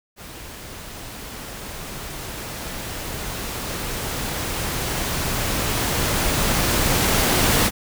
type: noise with level ramp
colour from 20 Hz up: pink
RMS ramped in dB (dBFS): -38 to -17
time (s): 0.16-7.71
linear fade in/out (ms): 50
effects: none